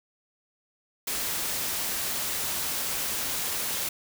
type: noise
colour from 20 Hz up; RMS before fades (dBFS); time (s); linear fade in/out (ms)
white; -30; 1.07-3.89; 5
effects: none